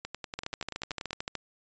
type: two click trains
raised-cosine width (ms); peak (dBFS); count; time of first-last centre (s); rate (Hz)
0.2; -19 / -16; 12 / 14; 0.05-1.108 / 0.39-1.353; 10.4 / 13.5
effects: resampled to 16000 Hz